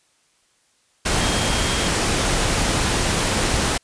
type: tone in noise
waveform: sine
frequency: 3230 Hz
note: G#7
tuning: 49 cents flat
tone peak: -30 dBFS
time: 1.2-1.88 s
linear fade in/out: 10 ms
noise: pink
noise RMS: -20 dBFS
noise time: 1.05-3.78 s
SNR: -13 dB
effects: white hiss -62 dBFS RMS until 3.83 s + resampled to 22050 Hz